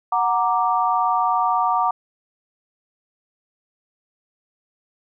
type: chord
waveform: sine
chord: Gb augmented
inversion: none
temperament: equal with one note detuned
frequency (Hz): 737.9 / 932.3 / 1174.7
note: Gb5 / Bb5 / D6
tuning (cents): -5 / 0 / 0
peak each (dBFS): -21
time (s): 0.12-1.91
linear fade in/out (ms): 5
effects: none